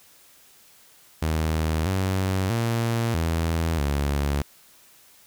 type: tone with pitch steps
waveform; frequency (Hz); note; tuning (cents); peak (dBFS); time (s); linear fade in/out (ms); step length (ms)
sawtooth; 79.2 / 94.8 / 115.9 / 82.2 / 71.3; D#2 / F#2 / A#2 / E2 / C#2; +31 / +43 / -10 / -4 / +49; -18; 1.22-4.42; 5; 640
effects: white hiss -54 dBFS RMS until 5.26 s